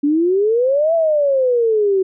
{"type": "exponential two-way sweep", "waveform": "sine", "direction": "up then down", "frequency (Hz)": [281.7, 673, 372.5], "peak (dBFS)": -12, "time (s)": [0.03, 2.03], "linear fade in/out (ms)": 10, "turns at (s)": 0.94, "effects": []}